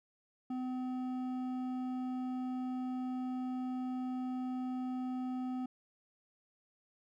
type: tone with hard clipping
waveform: sine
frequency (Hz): 254.5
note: C4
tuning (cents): -48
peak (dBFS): -37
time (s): 0.5-5.66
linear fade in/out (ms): 5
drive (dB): 8
effects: none